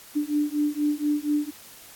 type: beating tone pair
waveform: sine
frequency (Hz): 293.7 / 297.9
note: D4 / D4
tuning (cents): 0 / +25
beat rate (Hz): 4.2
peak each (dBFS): -25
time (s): 0.15-1.51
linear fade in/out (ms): 20
effects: white hiss -47 dBFS RMS until 1.95 s + AAC 64 kbps